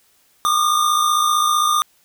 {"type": "tone pair together", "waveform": "square", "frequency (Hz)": [1161.5, 1217], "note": ["D6", "D#6"], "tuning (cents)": [-20, -39], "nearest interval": "minor second", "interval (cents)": 81, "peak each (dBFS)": [-23, -16], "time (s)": [0.45, 1.82], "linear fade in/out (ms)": 0, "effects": ["white hiss -58 dBFS RMS until 2.04 s"]}